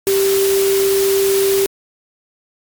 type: tone in noise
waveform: sine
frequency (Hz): 391.1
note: G4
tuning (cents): -4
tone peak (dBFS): -12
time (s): 0.07-1.66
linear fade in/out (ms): 0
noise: white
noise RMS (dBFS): -22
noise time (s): 0.07-1.66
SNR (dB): +7
effects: MP3 96 kbps